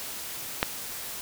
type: click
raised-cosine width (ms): 0.3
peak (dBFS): -5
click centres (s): 0.629
effects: white hiss -37 dBFS RMS until 1.21 s